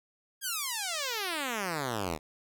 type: exponential sweep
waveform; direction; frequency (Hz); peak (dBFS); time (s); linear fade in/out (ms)
5% pulse; down; 1661.2 to 73.42; -20; 0.41-2.19; 50
effects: none